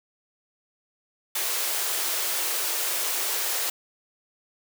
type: high-pass noise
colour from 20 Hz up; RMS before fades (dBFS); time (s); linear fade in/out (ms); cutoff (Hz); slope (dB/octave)
white; -27; 1.35-3.7; 5; 330; 96
effects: none